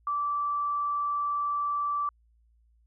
sine tone, 1163 Hz, D6, 17 cents flat, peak -26 dBFS, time 0.07-2.09 s, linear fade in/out 2 ms, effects added 57 Hz sine -61 dBFS peak until 2.86 s

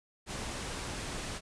pink low-pass noise, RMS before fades -39 dBFS, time 0.26-1.41 s, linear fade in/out 50 ms, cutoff 9800 Hz, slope 48 dB/octave, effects none

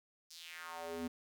square tone with high-pass filter sweep, 83.6 Hz, E2, 25 cents sharp, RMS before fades -45 dBFS, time 0.3-1.08 s, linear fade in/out 10 ms, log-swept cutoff 5500 to 220 Hz, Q 2.8, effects none

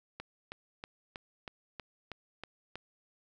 click train, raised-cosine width 0.3 ms, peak -25 dBFS, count 9, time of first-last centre 0.2-2.756 s, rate 3.13 Hz, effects none

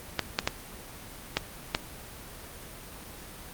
clicks, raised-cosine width 0.2 ms, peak -6 dBFS, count 5, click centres 0.193 / 0.389 / 0.475 / 1.37 / 1.749 s, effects pink hiss -44 dBFS RMS until 3.53 s + Opus 24 kbps

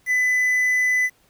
triangle tone with quantisation, 2002 Hz, B6, 23 cents sharp, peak -15 dBFS, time 0.06-1.1 s, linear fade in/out 50 ms, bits 7, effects pink hiss -60 dBFS RMS until 1.29 s

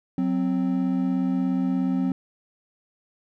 triangle tone pair together, 184.68 / 261.6 Hz, F#3 / C4, -3 / 0 cents, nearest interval tritone, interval 603 cents, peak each -23 / -21 dBFS, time 0.18-2.12 s, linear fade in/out 2 ms, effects none

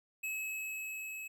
square tone with level ramp, 2578 Hz, E7, 39 cents flat, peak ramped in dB -36 to -42 dBFS, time 0.23-1.28 s, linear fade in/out 10 ms, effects none

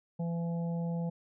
harmonic tone, 168.9 Hz, E3, 42 cents sharp, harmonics 1 / 3 / 4 / 5, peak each -31 / -42 / -48 / -49 dBFS, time 0.19-1.1 s, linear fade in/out 10 ms, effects none

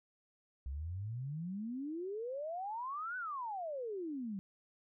sine exponential two-way sweep, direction up then down, 63.8 to 1524 to 186.3 Hz, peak -38 dBFS, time 0.66-4.39 s, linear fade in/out 0 ms, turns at 3.17 s, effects none

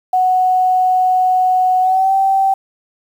sine tone with pitch glide, 740 to 775 Hz, F#5 to G5, 0 to -20 cents, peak -10 dBFS, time 0.13-2.54 s, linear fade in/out 5 ms, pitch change +80 cents, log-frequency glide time 1.81-2.13 s, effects 7-bit

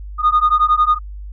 sine beating tone pair, 1224 / 1235 Hz, D#6 / D#6, -29 / -13 cents, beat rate 11 Hz, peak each -13 dBFS, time 0.18-0.99 s, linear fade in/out 50 ms, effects tanh soft clip ceiling -6 dBFS + added 50 Hz sine -28 dBFS peak until 1.32 s

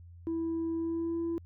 sine tone with pitch glide, 329 to 334.6 Hz, E4 to E4, -3 to +26 cents, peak -28 dBFS, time 0.27-1.38 s, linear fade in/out 0 ms, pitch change +29 cents, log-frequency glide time 0.75-1.2 s, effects tanh soft clip ceiling -28 dBFS + added 86 Hz sine -48 dBFS peak until 1.45 s

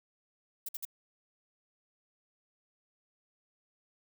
violet noise bursts, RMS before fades -38 dBFS, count 3, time 0.66-0.852 s, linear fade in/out 5 ms, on 28 ms, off 54 ms, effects none

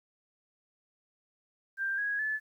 sine tone with pitch steps, 1583 / 1656 / 1732.3 Hz, G6 / G#6 / A6, +17 / -5 / -27 cents, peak -29 dBFS, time 1.77-2.4 s, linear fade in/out 50 ms, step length 210 ms, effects 11-bit

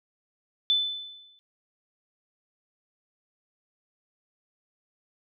sine tone with exponential decay, 3510 Hz, A7, 5 cents flat, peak -18 dBFS, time 0.7-1.39 s, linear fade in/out 0 ms, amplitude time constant 150 ms, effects none

